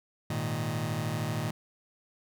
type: chord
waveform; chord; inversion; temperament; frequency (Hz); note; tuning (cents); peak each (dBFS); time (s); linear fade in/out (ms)
sawtooth; Ab suspended second; none; just; 103.83 / 116.8 / 155.74; Ab2 / Bb2 / Eb3; 0 / +4 / +2; -33 / -29 / -29; 0.3-1.51; 5
effects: none